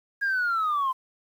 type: linear sweep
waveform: sine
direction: down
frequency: 1644 to 1021 Hz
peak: -21 dBFS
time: 0.21-0.93 s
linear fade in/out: 20 ms
effects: tanh soft clip ceiling -20 dBFS + 9-bit